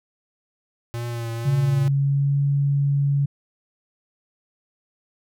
square tone with vibrato, 117.2 Hz, A#2, 10 cents sharp, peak -27 dBFS, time 0.94-1.88 s, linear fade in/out 0 ms, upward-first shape triangle, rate 2 Hz, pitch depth 36 cents each way
sine tone with pitch glide, 138.59 to 141.01 Hz, C#3 to C#3, 0 to +30 cents, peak -17 dBFS, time 1.45-3.26 s, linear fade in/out 10 ms, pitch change +30 cents, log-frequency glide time 1.85-2.4 s
effects none

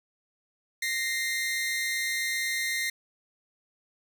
sawtooth tone pair together, 1861.1 / 2089 Hz, A#6 / C7, -3 / -3 cents, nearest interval major second, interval 200 cents, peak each -28 / -26 dBFS, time 0.82-2.9 s, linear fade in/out 5 ms, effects none

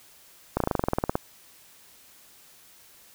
slowing click train, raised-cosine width 1 ms, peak -9 dBFS, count 14, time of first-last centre 0.57-1.155 s, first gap 33 ms, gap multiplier 1.05, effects white hiss -54 dBFS RMS until 3.14 s

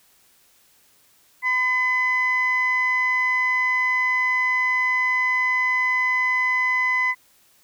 sine tone pair together, 1012.5 / 2025 Hz, B5 / B6, +43 / +43 cents, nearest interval octave, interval 1200 cents, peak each -24 / -18 dBFS, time 1.42-7.15 s, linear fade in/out 50 ms, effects tanh soft clip ceiling -13 dBFS + white hiss -58 dBFS RMS until 7.63 s

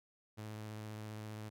sawtooth tone with vibrato, 107.5 Hz, A2, 40 cents flat, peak -40 dBFS, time 0.37-1.5 s, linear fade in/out 20 ms, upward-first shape sine, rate 15 Hz, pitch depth 20 cents each way, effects none

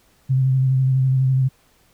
sine tone with vibrato, 131.5 Hz, C3, 9 cents sharp, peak -14 dBFS, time 0.29-1.49 s, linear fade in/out 20 ms, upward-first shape square, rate 12 Hz, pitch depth 20 cents each way, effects pink hiss -58 dBFS RMS until 1.93 s

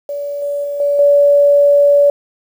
sine tone with level steps, 573 Hz, D5, 43 cents flat, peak -19 / -16 / -18 / -11 / -6 dBFS, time 0.09-2.1 s, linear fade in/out 2 ms, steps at 0.42 / 0.64 / 0.8 / 0.99 s, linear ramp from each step 2 ms, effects 7-bit

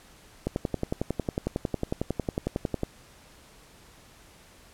click train, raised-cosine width 2 ms, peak -13 dBFS, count 27, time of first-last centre 0.47-2.834 s, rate 11 Hz, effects pink hiss -54 dBFS RMS until 4.73 s + low-pass 12000 Hz 12 dB/octave

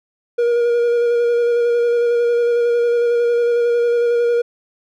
triangle tone with vibrato, 474.8 Hz, A#4, 32 cents sharp, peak -11 dBFS, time 0.38-4.42 s, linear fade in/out 10 ms, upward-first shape square, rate 11 Hz, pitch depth 13 cents each way, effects none

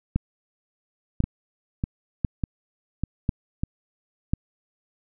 two click trains, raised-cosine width 5 ms, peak -12 / -9 dBFS, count 5 / 5, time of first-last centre 1.24-3.635 / 0.16-4.335 s, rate 1.67 / 0.958 Hz, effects none

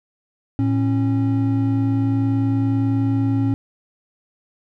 triangle tone pair together, 111.2 / 273.2 Hz, A2 / C#4, +19 / -25 cents, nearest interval octave + major third, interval 1556 cents, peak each -17 dBFS, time 0.59-3.54 s, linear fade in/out 0 ms, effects none

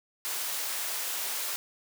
white high-pass noise, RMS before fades -33 dBFS, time 0.25-1.56 s, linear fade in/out 0 ms, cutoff 510 Hz, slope 12 dB/octave, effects none

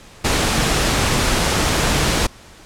pink noise, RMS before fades -17 dBFS, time 0.24-2.27 s, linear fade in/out 10 ms, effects pink hiss -43 dBFS RMS until 2.65 s + low-pass 9000 Hz 12 dB/octave

